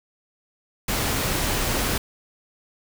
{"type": "noise", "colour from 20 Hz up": "pink", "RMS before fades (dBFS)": -24, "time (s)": [0.88, 1.98], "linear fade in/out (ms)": 5, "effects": []}